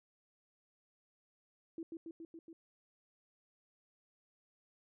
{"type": "tone with echo", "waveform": "sine", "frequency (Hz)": 329.6, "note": "E4", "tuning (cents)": 0, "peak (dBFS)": -40, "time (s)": [1.78, 1.83], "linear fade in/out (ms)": 2, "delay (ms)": 140, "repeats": 5, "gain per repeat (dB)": -2, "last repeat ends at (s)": 2.53, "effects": []}